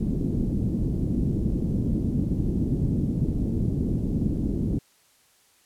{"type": "low-pass noise", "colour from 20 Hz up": "white", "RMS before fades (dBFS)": -25, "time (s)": [0, 4.79], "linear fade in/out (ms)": 10, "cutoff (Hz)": 270, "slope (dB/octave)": 24, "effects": ["white hiss -61 dBFS RMS until 5.65 s", "low-pass 12000 Hz 12 dB/octave"]}